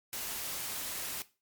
white noise, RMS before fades -38 dBFS, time 0.13-1.22 s, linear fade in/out 0 ms, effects noise-tail reverb RT60 0.3 s tail -17 dB re dry + MP3 96 kbps

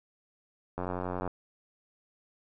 click train, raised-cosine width 1 ms, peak -20 dBFS, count 46, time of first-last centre 0.78-1.277 s, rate 90.6 Hz, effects none

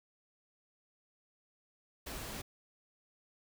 pink noise, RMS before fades -43 dBFS, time 2.06-2.42 s, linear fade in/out 10 ms, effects none

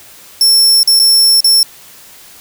sawtooth tone with dropouts, 5400 Hz, E8, 41 cents sharp, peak -3 dBFS, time 0.41-1.63 s, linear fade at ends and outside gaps 1 ms, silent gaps 0.831-0.875 / 0.992-0.998 / 1.405-1.444 s, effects white hiss -38 dBFS RMS until 2.4 s

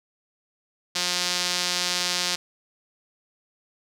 sawtooth tone with band-pass filter, 178.4 Hz, F3, 37 cents sharp, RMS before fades -26 dBFS, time 0.95-2.36 s, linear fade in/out 10 ms, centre 4900 Hz, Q 1.6, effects none

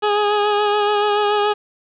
20% pulse tone with vibrato, 415.3 Hz, G#4, in tune, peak -10 dBFS, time 0.02-1.54 s, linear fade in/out 20 ms, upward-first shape sine, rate 7 Hz, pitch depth 24 cents each way, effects resampled to 8000 Hz + 7-bit

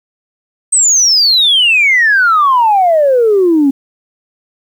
sine exponential sweep, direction down, 8372 to 266.5 Hz, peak -5 dBFS, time 0.72-3.71 s, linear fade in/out 10 ms, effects tanh soft clip ceiling -2 dBFS + 7-bit

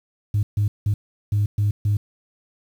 sine tone bursts at uneven times, 103.3 Hz, G#2, 9 cents flat, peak -15 dBFS, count 6, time 0.34-0.43 / 0.57-0.68 / 0.86-0.94 / 1.32-1.46 / 1.58-1.71 / 1.85-1.97 s, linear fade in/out 5 ms, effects tanh soft clip ceiling -14 dBFS + 8-bit

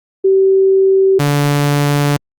sine / sawtooth tone pair in turn, 384.9 / 144.48 Hz, G4 / D3, -32 / -28 cents, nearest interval octave + perfect fourth, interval 1696 cents, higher first, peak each -7 dBFS, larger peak neither, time 0.24-1.19 / 1.19-2.17 s, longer second, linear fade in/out 10 ms, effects Opus 32 kbps

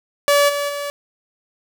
sawtooth tone with level steps, 574 Hz, D5, 40 cents flat, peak -8 / -16 / -20 dBFS, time 0.28-0.9 s, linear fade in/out 0 ms, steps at 0.48 / 0.68 s, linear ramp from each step 20 ms, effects 8-bit

